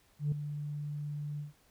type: tone with ADSR envelope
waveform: sine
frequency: 147.2 Hz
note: D3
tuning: 4 cents sharp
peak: -24 dBFS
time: 0.19-1.53 s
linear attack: 130 ms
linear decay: 4 ms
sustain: -11 dB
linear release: 140 ms
effects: tanh soft clip ceiling -25 dBFS + pink hiss -67 dBFS RMS until 1.7 s